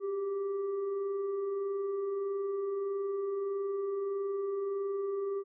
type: tone with frequency modulation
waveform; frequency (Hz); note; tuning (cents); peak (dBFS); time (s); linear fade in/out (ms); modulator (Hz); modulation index
sine; 396.8; G4; +21; -31; 0-5.44; 50; 772; 0.33
effects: none